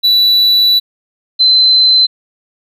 triangle / sine tone pair in turn, 3953 / 4064 Hz, B7 / B7, +1 / +49 cents, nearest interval unison, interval 48 cents, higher second, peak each -5 dBFS, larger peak neither, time 0.03-0.8 / 1.39-2.07 s, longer first, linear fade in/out 20 ms, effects none

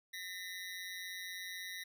25% pulse ring-modulated tone, 1918 Hz, A#6, 49 cents sharp, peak -36 dBFS, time 0.13-1.84 s, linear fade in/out 10 ms, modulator 91.9 Hz, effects none

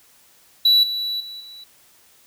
triangle tone with level steps, 3938 Hz, B7, 6 cents flat, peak -10 / -21 / -31 / -36 dBFS, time 0.65-1.64 s, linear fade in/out 5 ms, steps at 0.83 / 1.2 / 1.4 s, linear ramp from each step 5 ms, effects white hiss -54 dBFS RMS until 2.26 s

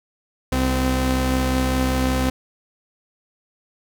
sawtooth tone pair together, 65.41 / 257.4 Hz, C2 / C4, 0 / -28 cents, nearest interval 2 octaves, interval 2372 cents, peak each -17 dBFS, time 0.52-2.3 s, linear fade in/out 5 ms, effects none

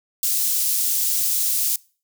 white high-pass noise, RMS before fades -21 dBFS, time 0.23-1.76 s, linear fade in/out 2 ms, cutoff 5900 Hz, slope 12 dB/octave, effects noise-tail reverb RT60 0.4 s tail -24 dB re dry

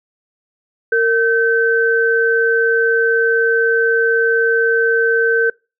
sine tone pair together, 459 / 1540 Hz, A#4 / G6, -27 / -31 cents, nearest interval octave + major sixth, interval 2096 cents, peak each -14 dBFS, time 0.92-5.5 s, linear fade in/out 5 ms, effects noise-tail reverb RT60 0.3 s tail -26 dB re dry

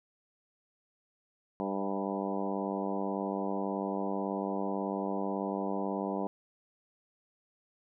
harmonic tone with a mistuned harmonic, 98.2 Hz, G2, 4 cents sharp, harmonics 2 / 3 / 4 / 5 / 6 / 7 / 8 / 9 / 10, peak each -36 / -38 / -39 / -40 / -41 / -41 / -42 / -43 / -43 dBFS, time 1.6-6.27 s, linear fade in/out 0 ms, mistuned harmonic 7, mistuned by -16 cents, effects none

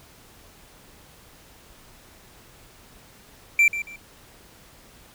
triangle tone with echo, 2349 Hz, D7, in tune, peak -12 dBFS, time 3.59-3.68 s, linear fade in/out 2 ms, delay 140 ms, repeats 2, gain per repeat -12 dB, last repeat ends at 3.96 s, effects pink hiss -51 dBFS RMS until 5.14 s

